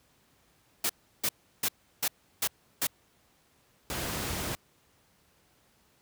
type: noise bursts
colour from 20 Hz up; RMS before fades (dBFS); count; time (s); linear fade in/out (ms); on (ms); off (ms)
white; -28; 6; 0.84-2.87; 5; 55; 340
type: noise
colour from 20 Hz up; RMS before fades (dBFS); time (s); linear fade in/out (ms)
pink; -33; 3.9-4.55; 0
effects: pink hiss -66 dBFS RMS until 6.01 s + high-pass 60 Hz 12 dB/octave